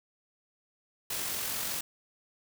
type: noise with amplitude modulation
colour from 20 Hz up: white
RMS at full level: -33 dBFS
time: 1.1-1.81 s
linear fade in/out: 5 ms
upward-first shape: sine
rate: 45.7 Hz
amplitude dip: 25%
effects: none